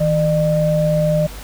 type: tone pair together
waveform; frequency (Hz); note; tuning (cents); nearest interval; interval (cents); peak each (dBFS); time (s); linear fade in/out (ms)
sine; 159.71 / 603; D#3 / D5; +46 / +46; octave + major seventh; 2300; -16; 0-1.27; 10
effects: added 50 Hz sine -31 dBFS peak until 1.43 s + pink hiss -36 dBFS RMS until 1.43 s